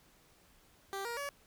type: tone with pitch steps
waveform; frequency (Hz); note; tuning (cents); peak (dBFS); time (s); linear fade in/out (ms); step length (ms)
15% pulse; 392 / 471.6 / 567.3; G4 / A#4 / C#5; 0 / +20 / +40; -31; 0.93-1.29; 0; 120
effects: pink hiss -65 dBFS RMS until 1.46 s